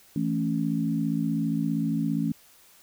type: chord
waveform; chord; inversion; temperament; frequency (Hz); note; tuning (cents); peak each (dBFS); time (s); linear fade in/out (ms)
sine; A major; second; equal; 164.81 / 220 / 277.2; E3 / A3 / C#4; 0 / 0 / 0; -28; 0.16-2.32; 2
effects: white hiss -56 dBFS RMS until 2.82 s